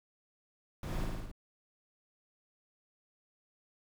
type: noise with echo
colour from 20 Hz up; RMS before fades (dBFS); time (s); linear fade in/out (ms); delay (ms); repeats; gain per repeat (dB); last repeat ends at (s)
brown; -37; 0.83-1.04; 2; 55; 5; -2; 1.315
effects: none